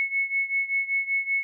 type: beating tone pair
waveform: sine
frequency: 2197 / 2202.2 Hz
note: C#7 / C#7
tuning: -16 / -12 cents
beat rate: 5.2 Hz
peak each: -25 / -28 dBFS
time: 0-1.43 s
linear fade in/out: 0 ms
effects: none